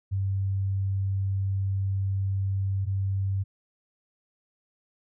sine tone pair in turn, 97.2 / 97.2 Hz, G2 / G2, -14 / -14 cents, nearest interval unison, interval 0 cents, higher neither, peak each -24 dBFS, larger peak neither, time 0.11-2.86 / 2.86-3.44 s, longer first, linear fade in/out 20 ms, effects none

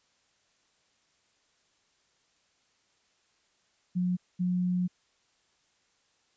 sine tone pair in turn, 180 / 180 Hz, F#3 / F#3, -47 / -47 cents, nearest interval unison, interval 0 cents, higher neither, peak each -25 dBFS, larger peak neither, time 3.95-4.17 / 4.39-4.88 s, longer second, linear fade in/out 20 ms, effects white hiss -70 dBFS RMS until 6.36 s + resampled to 16000 Hz

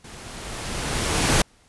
pink noise with level ramp, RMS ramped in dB -42 to -17 dBFS, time 0.04-1.42 s, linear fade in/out 5 ms, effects pink hiss -57 dBFS RMS until 1.68 s + resampled to 24000 Hz

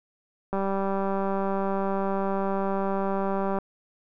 click train, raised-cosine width 1 ms, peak -15 dBFS, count 597, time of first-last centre 0.53-3.586 s, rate 195 Hz, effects none

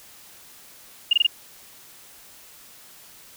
sine tone bursts, 2837 Hz, F7, 27 cents sharp, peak -13 dBFS, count 4, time 1.11-1.267 s, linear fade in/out 5 ms, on 22 ms, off 23 ms, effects white hiss -48 dBFS RMS until 3.36 s

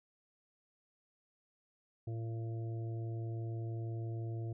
harmonic tone, 113.9 Hz, A#2, 40 cents flat, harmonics 1 / 3 / 4 / 5 / 6, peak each -37 / -47 / -55 / -60 / -55 dBFS, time 2.07-4.53 s, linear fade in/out 5 ms, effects none

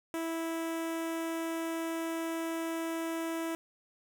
sawtooth tone with notch filter, 328.5 Hz, E4, 6 cents flat, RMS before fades -35 dBFS, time 0.14-3.55 s, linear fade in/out 0 ms, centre 4400 Hz, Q 1.5, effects none

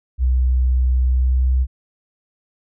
sine tone with pitch glide, 63.2 to 64.08 Hz, B1 to C2, +41 to -35 cents, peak -13 dBFS, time 0.18-1.67 s, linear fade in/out 50 ms, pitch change +24 cents, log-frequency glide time 1.04-1.5 s, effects none

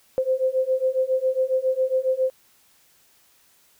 sine beating tone pair, 516 / 523.3 Hz, C5 / C5, -24 / 0 cents, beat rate 7.3 Hz, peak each -23 / -22 dBFS, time 0.18-2.3 s, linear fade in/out 0 ms, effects white hiss -59 dBFS RMS until 3.79 s

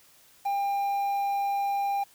triangle tone with quantisation, 799 Hz, G5, 33 cents sharp, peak -23 dBFS, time 0.45-2.04 s, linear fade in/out 10 ms, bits 8, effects white hiss -58 dBFS RMS until 2.14 s

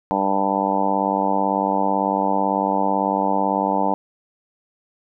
harmonic tone, 98 Hz, G2, in tune, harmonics 2 / 3 / 4 / 5 / 6 / 7 / 8 / 9 / 10, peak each -26 / -26 / -34 / -28 / -27 / -28 / -25 / -22 / -29 dBFS, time 0.11-3.94 s, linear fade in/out 0 ms, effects none

